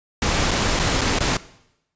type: noise with dropouts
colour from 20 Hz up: pink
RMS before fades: -20 dBFS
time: 0.22-1.37 s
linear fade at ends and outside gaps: 2 ms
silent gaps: 0.509-0.513 / 0.792-0.796 / 1.01-1.015 / 1.188-1.205 s
effects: noise-tail reverb RT60 0.8 s tail -18 dB re dry + resampled to 16000 Hz